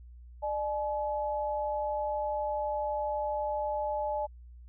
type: tone pair together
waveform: sine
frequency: 599.9 / 852 Hz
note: D5 / G#5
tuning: +37 / +44 cents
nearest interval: tritone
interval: 607 cents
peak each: -32 / -32 dBFS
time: 0.42-4.27 s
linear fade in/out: 20 ms
effects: added 60 Hz sine -47 dBFS peak until 4.68 s